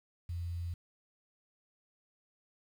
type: tone with quantisation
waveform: sine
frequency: 86.1 Hz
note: F2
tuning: 24 cents flat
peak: -35 dBFS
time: 0.29-0.74 s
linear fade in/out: 5 ms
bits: 10
effects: none